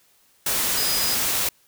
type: tone in noise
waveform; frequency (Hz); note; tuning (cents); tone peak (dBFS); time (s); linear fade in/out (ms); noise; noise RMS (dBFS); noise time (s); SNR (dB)
sine; 4964; D#8; -5; -26; 0.77-1.15; 5; white; -23; 0.46-1.49; -6
effects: white hiss -60 dBFS RMS until 1.67 s